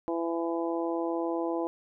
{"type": "harmonic tone", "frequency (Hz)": 167.5, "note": "E3", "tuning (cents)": 28, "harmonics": [2, 3, 4, 5, 6], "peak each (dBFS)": [-30, -34, -36, -38, -40], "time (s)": [0.08, 1.67], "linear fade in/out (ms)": 0, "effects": []}